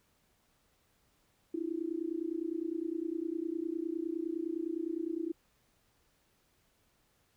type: tone with amplitude modulation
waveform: sine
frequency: 329.6 Hz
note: E4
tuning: in tune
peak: -29 dBFS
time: 1.54-5.32 s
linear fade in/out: 5 ms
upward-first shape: sine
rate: 29.8 Hz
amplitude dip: 95%
effects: pink hiss -72 dBFS RMS until 7.36 s